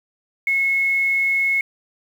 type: tone with quantisation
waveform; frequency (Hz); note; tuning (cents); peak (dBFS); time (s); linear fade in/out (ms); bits
sine; 2181; C#7; -29; -16; 0.47-1.61; 2; 7
effects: none